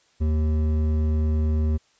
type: tone with hard clipping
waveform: sine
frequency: 77.4 Hz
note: D#2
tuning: 9 cents flat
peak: -21 dBFS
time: 0.2-1.78 s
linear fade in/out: 20 ms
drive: 10 dB
effects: white hiss -62 dBFS RMS until 1.99 s + resampled to 16000 Hz